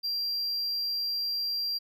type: tone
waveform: triangle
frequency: 4742 Hz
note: D8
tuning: 16 cents sharp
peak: -27 dBFS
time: 0.03-1.79 s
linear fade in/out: 20 ms
effects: none